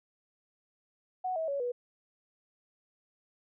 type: tone with pitch steps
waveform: sine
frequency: 740 / 644.2 / 560.8 / 488.2 Hz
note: F#5 / E5 / C#5 / B4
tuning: 0 / -40 / +20 / -20 cents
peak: -30 dBFS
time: 1.24-1.72 s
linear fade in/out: 10 ms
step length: 120 ms
effects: none